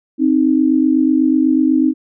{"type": "tone pair together", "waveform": "sine", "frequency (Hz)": [263, 311.1], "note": ["C4", "D#4"], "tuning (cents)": [9, 0], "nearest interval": "minor third", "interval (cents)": 291, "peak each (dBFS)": -13, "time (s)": [0.18, 1.94], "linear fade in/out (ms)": 50, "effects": []}